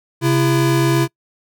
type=tone pair together; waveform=square; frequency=134.81 / 335.7 Hz; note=C#3 / E4; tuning=-48 / +32 cents; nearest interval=octave + major third; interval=1580 cents; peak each=-16 / -17 dBFS; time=0.21-1.08 s; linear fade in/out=50 ms; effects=noise-tail reverb RT60 0.1 s tail -25 dB re dry